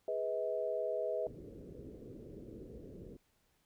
sine chord, G# minor, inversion none, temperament equal with one note detuned, 415.3 / 493.9 / 638.6 Hz, G#4 / B4 / D#5, 0 / 0 / +45 cents, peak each -40 / -38 / -36 dBFS, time 0.08-1.27 s, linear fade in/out 2 ms
white low-pass noise, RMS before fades -50 dBFS, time 1.26-3.17 s, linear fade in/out 10 ms, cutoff 490 Hz, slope 48 dB/octave
effects pink hiss -75 dBFS RMS until 3.65 s

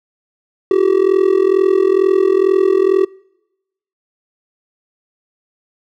triangle tone with amplitude modulation, 383.2 Hz, G4, 39 cents flat, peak -4 dBFS, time 0.71-3.05 s, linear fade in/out 2 ms, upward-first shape sine, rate 42.2 Hz, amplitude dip 90%, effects noise-tail reverb RT60 0.9 s tail -25 dB re dry

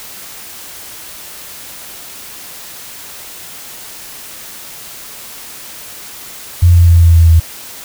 sine tone with pitch steps, 87.31 / 86.21 / 85.12 / 84.04 / 82.98 / 81.94 Hz, F2 / F2 / F2 / E2 / E2 / E2, 0 / -22 / -44 / +34 / +12 / -10 cents, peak -3 dBFS, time 6.62-7.4 s, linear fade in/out 10 ms, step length 130 ms, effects white hiss -31 dBFS RMS until 7.84 s

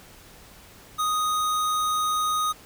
square tone, 1245 Hz, D#6, 1 cent sharp, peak -23 dBFS, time 0.98-2.53 s, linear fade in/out 20 ms, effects pink hiss -49 dBFS RMS until 2.65 s

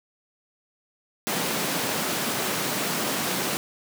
pink high-pass noise, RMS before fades -27 dBFS, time 1.27-3.57 s, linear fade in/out 0 ms, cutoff 160 Hz, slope 24 dB/octave, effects none

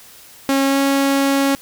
sawtooth tone with pitch glide, 272.9 to 275.6 Hz, C#4 to C#4, -27 to -10 cents, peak -10 dBFS, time 0.49-1.55 s, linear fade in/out 0 ms, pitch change +17 cents, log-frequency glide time 0.65-0.79 s, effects white hiss -43 dBFS RMS until 1.61 s

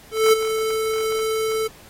square tone with ADSR envelope, 440 Hz, A4, in tune, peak -11 dBFS, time 0.11-1.68 s, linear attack 220 ms, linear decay 13 ms, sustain -10 dB, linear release 14 ms, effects pink hiss -47 dBFS RMS until 1.89 s + AAC 48 kbps

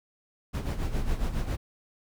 brown noise with tremolo, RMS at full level -26 dBFS, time 0.53-1.57 s, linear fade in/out 20 ms, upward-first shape sine, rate 7.3 Hz, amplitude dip 65%, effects none

